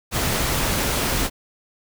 pink noise, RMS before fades -22 dBFS, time 0.11-1.3 s, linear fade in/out 50 ms, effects none

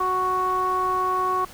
sawtooth tone with low-pass filter, 370 Hz, F#4, in tune, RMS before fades -23 dBFS, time 0-1.45 s, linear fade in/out 5 ms, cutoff 1100 Hz, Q 8.1, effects pink hiss -44 dBFS RMS until 1.53 s

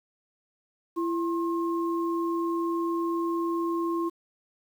sine tone pair together, 336.4 / 1068 Hz, E4 / C6, +35 / +35 cents, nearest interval octave + minor sixth, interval 2000 cents, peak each -26 / -32 dBFS, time 0.96-4.1 s, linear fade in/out 20 ms, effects 9-bit

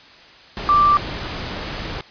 sine tone in noise, 1174.7 Hz, D6, in tune, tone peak -11 dBFS, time 0.69-0.97 s, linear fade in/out 0 ms, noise pink, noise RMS -28 dBFS, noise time 0.57-2.01 s, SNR +14 dB, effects white hiss -45 dBFS RMS until 2.1 s + resampled to 11025 Hz

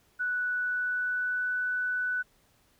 sine tone with pitch glide, 1480 to 1491.2 Hz, F#6 to F#6, 0 to +13 cents, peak -27 dBFS, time 0.19-2.23 s, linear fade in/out 20 ms, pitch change +13 cents, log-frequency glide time 0.53-1.52 s, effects pink hiss -66 dBFS RMS until 2.79 s

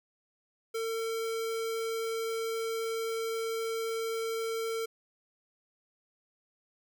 square tone, 451.9 Hz, A4, 46 cents sharp, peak -32 dBFS, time 0.74-4.86 s, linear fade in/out 10 ms, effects none

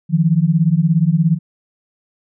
sine beating tone pair, 155.56 / 172.56 Hz, D#3 / F3, 0 / -20 cents, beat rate 17 Hz, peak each -14 dBFS, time 0.09-1.39 s, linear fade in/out 50 ms, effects none

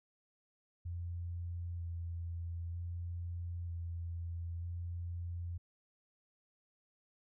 sine tone with vibrato, 85.7 Hz, F2, 32 cents flat, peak -38 dBFS, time 0.85-5.58 s, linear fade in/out 10 ms, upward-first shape square, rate 0.53 Hz, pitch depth 16 cents each way, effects none

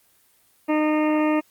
harmonic tone, 305.9 Hz, D#4, 29 cents flat, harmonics 1 / 2 / 3 / 4 / 6 / 7 / 8 / 9, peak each -19 / -25 / -29 / -31 / -35 / -36 / -37 / -38 dBFS, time 0.68-1.41 s, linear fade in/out 20 ms, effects white hiss -60 dBFS RMS until 1.5 s + Opus 24 kbps

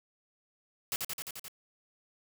white noise with echo, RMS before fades -33 dBFS, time 0.92-0.96 s, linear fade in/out 0 ms, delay 87 ms, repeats 6, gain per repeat -2 dB, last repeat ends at 1.482 s, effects none

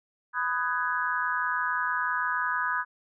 sine chord, G# minor seventh, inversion first, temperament just, 996.7 / 1245.9 / 1495.1 / 1661.2 Hz, B5 / D#6 / F#6 / G#6, +16 / +2 / +18 / 0 cents, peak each -31 dBFS, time 0.33-2.85 s, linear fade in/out 50 ms, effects none

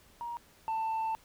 sine tone pair in turn, 945 / 889.1 Hz, A#5 / A5, +23 / +18 cents, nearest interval minor second, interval 105 cents, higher first, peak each -35 / -27 dBFS, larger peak second, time 0.21-0.37 / 0.68-1.15 s, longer second, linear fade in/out 0 ms, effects tanh soft clip ceiling -29 dBFS + pink hiss -61 dBFS RMS until 1.24 s

